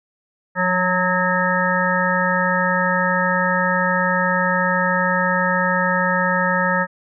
harmonic tone with a mistuned harmonic, 183.1 Hz, F#3, 18 cents flat, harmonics 1 / 3 / 5 / 7 / 9 / 10, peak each -23 / -23 / -23 / -23 / -23 / -23 dBFS, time 0.55-6.87 s, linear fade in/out 50 ms, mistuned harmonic 1, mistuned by -29 cents, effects none

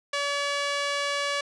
sawtooth tone with band-pass filter, 570 Hz, C#5, 48 cents sharp, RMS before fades -28 dBFS, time 0.13-1.41 s, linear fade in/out 5 ms, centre 2800 Hz, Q 0.6, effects resampled to 22050 Hz

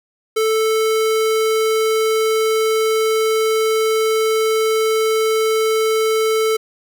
square tone, 440 Hz, A4, in tune, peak -15 dBFS, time 0.36-6.57 s, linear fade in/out 10 ms, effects none

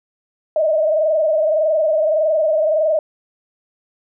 sine tone with frequency modulation, 624 Hz, D#5, 5 cents sharp, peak -13 dBFS, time 0.56-2.99 s, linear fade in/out 2 ms, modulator 21.7 Hz, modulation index 1.3, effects none

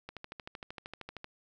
click train, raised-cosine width 0.3 ms, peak -26 dBFS, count 16, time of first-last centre 0.09-1.244 s, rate 13 Hz, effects none

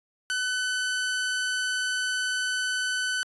sawtooth tone, 1506 Hz, F#6, 30 cents sharp, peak -22 dBFS, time 0.3-3.23 s, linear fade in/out 0 ms, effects resampled to 24000 Hz

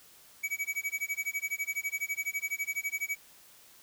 square tone with tremolo, 2273 Hz, C#7, 43 cents sharp, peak -29 dBFS, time 0.43-3.17 s, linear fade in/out 10 ms, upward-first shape sine, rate 12 Hz, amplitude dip 100%, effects white hiss -57 dBFS RMS until 3.82 s

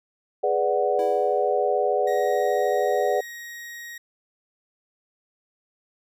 sine chord, G# half-diminished seventh, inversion none, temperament equal, 415.3 / 493.9 / 587.3 / 740 Hz, G#4 / B4 / D5 / F#5, 0 / 0 / 0 / 0 cents, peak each -25 dBFS, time 0.43-3.21 s, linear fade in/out 10 ms
square tone with exponential decay, 330.1 Hz, E4, 2 cents sharp, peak -34 dBFS, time 0.99-1.78 s, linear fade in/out 1 ms, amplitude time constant 170 ms
40% pulse tone, 1886 Hz, A#6, 20 cents sharp, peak -35 dBFS, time 2.07-3.98 s, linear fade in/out 5 ms
effects none

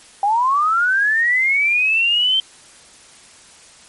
sine linear sweep, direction up, 782 to 3136 Hz, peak -13 dBFS, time 0.23-2.4 s, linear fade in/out 2 ms, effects white hiss -45 dBFS RMS until 3.88 s + MP3 48 kbps

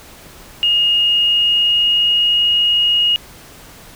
sine tone with pitch glide, 2853 to 2873 Hz, F7 to F7, +36 to +48 cents, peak -11 dBFS, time 0.63-3.16 s, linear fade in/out 0 ms, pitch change +12 cents, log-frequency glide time 0.98-2.41 s, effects pink hiss -40 dBFS RMS until 3.95 s

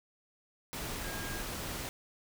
sine tone in noise, 1624 Hz, G#6, 39 cents flat, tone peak -44 dBFS, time 1.04-1.41 s, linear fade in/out 0 ms, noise pink, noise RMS -39 dBFS, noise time 0.73-1.89 s, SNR -8 dB, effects none

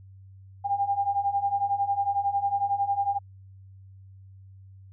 sine beating tone pair, 794 / 805 Hz, G5 / G5, +22 / +46 cents, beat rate 11 Hz, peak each -28 / -25 dBFS, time 0.64-3.19 s, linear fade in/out 20 ms, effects added 96 Hz sine -46 dBFS peak until 4.92 s

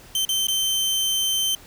sawtooth tone with dropouts, 3100 Hz, G7, 20 cents flat, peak -17 dBFS, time 0.15-1.55 s, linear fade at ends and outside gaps 2 ms, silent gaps 0.251-0.29 / 0.47-0.483 s, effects pink hiss -47 dBFS RMS until 1.66 s

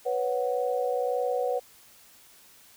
sine chord, B suspended second, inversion none, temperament just, 493.9 / 555.6 / 740.8 Hz, B4 / C#5 / F#5, 0 / +4 / +2 cents, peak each -27 / -31 / -31 dBFS, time 0.05-1.6 s, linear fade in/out 20 ms, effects white hiss -55 dBFS RMS until 2.76 s

